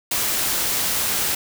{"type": "noise", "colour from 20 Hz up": "white", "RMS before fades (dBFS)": -22, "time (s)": [0.11, 1.35], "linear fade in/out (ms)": 5, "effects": []}